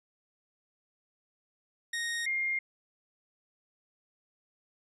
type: tone pair in turn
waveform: sawtooth / sine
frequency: 1864.7 / 2120 Hz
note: A#6 / C7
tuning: 0 / +22 cents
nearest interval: major second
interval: 222 cents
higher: second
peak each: -28 dBFS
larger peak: neither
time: 1.93-2.26 / 2.26-2.59 s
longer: neither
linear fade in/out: 5 ms
effects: resampled to 24000 Hz